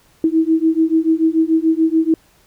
sine beating tone pair, 319 / 325.9 Hz, D#4 / E4, +43 / -20 cents, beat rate 6.9 Hz, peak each -15 dBFS, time 0.24-2.14 s, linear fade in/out 2 ms, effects pink hiss -54 dBFS RMS until 2.46 s

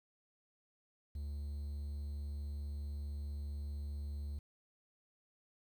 triangle tone with quantisation, 72.3 Hz, D2, 27 cents flat, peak -37 dBFS, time 1.15-4.39 s, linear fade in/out 5 ms, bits 11, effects none

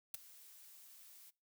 blue noise with ADSR envelope, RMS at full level -39 dBFS, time 0.14-1.31 s, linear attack 3 ms, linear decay 14 ms, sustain -20 dB, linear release 18 ms, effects noise-tail reverb RT60 0.3 s tail -23 dB re dry

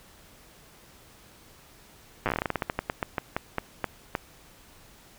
slowing click train, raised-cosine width 0.5 ms, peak -11 dBFS, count 23, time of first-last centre 2.26-4.152 s, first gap 8 ms, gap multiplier 1.19, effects pink hiss -54 dBFS RMS until 5.18 s

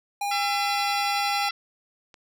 square tone, 811 Hz, G#5, 41 cents flat, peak -26 dBFS, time 0.21-1.49 s, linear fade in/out 5 ms
harmonic tone, 674 Hz, E5, 38 cents sharp, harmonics 2 / 3 / 4 / 5 / 6 / 7 / 8, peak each -31 / -33 / -34 / -35 / -36 / -36 / -37 dBFS, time 0.31-1.51 s, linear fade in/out 5 ms
click, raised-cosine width 0.2 ms, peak -31 dBFS, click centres 2.142 s
effects none

